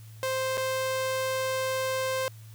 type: tone with dropouts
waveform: sawtooth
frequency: 523.3 Hz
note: C5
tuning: in tune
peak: -23 dBFS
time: 0.23-2.28 s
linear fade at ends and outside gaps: 0 ms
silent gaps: 0.572-0.577 s
effects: added 110 Hz sine -44 dBFS peak until 2.54 s + white hiss -57 dBFS RMS until 2.54 s